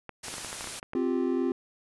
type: clicks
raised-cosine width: 0.5 ms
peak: -23 dBFS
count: 11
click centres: 0.093 / 0.283 / 0.34 / 0.382 / 0.447 / 0.529 / 0.609 / 0.643 / 0.673 / 0.829 / 0.934 s
type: noise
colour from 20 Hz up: white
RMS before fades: -37 dBFS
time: 0.23-0.8 s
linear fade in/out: 10 ms
type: chord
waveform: triangle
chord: C suspended fourth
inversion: none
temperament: equal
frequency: 261.6 / 349.2 / 392 Hz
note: C4 / F4 / G4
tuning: 0 / 0 / 0 cents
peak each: -26 / -27 / -30 dBFS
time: 0.95-1.52 s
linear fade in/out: 2 ms
effects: resampled to 24000 Hz